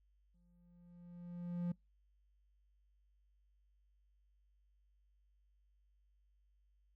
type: tone with exponential growth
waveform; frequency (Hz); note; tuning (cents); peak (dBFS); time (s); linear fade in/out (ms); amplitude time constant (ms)
triangle; 174.61; F3; 0; -32; 0.34-1.72; 5; 300
effects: noise-tail reverb RT60 0.2 s tail -25 dB re dry + added 50 Hz sine -70 dBFS peak until 6.95 s